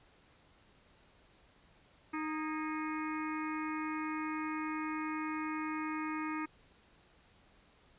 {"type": "harmonic tone with a mistuned harmonic", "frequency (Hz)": 310, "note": "D#4", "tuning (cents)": -6, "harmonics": [1, 3, 4, 5, 6, 7, 8], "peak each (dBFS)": [-37, -44, -42, -49, -50, -46, -50], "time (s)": [2.13, 6.46], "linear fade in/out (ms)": 10, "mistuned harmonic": 5, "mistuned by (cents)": 86, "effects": ["pink hiss -65 dBFS RMS until 7.98 s", "resampled to 8000 Hz"]}